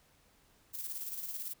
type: noise with tremolo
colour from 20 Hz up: violet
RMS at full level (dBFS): -39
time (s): 0.73-1.54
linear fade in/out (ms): 20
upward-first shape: square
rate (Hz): 18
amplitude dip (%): 45
effects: pink hiss -67 dBFS RMS until 1.6 s